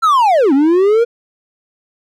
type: linear two-way sweep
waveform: triangle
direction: down then up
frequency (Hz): 1369 to 261.6 to 480.4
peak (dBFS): -6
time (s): 0.02-1.05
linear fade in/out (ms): 20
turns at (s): 0.53
effects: none